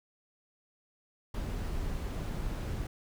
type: noise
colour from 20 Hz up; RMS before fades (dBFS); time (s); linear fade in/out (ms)
brown; -35; 1.34-2.87; 5
effects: none